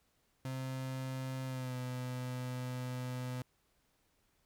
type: tone with pitch glide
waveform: 35% pulse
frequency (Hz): 131.1 to 126.12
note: C3 to B2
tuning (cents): +4 to +37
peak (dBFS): -36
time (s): 0.45-3.42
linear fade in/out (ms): 2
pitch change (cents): -67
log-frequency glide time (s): 1.46-1.76
effects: pink hiss -75 dBFS RMS until 4.45 s